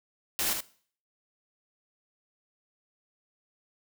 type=noise with echo; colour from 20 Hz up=white; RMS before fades=-29 dBFS; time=0.39-0.53 s; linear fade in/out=0 ms; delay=75 ms; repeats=1; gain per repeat=-5 dB; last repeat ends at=0.605 s; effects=noise-tail reverb RT60 0.5 s tail -19 dB re dry